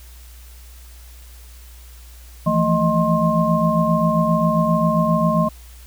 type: tone cluster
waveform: sine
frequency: 164.4 / 171.9 / 222.1 / 623 / 1062 Hz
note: E3 / F3 / A3 / D#5 / C6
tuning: -4 / -27 / +16 / +2 / +25 cents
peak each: -21 dBFS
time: 2.46-5.49 s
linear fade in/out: 10 ms
effects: added 60 Hz sine -39 dBFS peak until 5.86 s + white hiss -48 dBFS RMS until 5.86 s